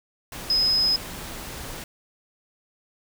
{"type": "tone in noise", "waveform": "sine", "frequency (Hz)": 5070, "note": "D#8", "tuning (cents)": 32, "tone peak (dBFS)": -18, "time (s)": [0.5, 0.96], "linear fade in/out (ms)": 2, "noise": "pink", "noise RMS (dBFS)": -36, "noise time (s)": [0.32, 1.84], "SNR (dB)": 15, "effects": []}